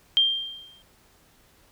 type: tone with exponential decay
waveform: sine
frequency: 3179 Hz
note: G7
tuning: 24 cents sharp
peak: -14 dBFS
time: 0.17-0.82 s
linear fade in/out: 0 ms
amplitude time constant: 140 ms
effects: pink hiss -59 dBFS RMS until 1.71 s